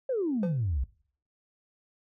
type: exponential sweep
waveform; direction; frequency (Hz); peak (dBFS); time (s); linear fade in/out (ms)
sine; down; 554.4 to 58.27; -25; 0.09-0.84; 5
type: tone with exponential decay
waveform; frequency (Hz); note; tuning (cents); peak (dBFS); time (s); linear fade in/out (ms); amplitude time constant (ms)
triangle; 510; C5; -44; -24; 0.43-0.61; 2; 39
effects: noise-tail reverb RT60 0.5 s tail -20 dB re dry + tanh soft clip ceiling -21 dBFS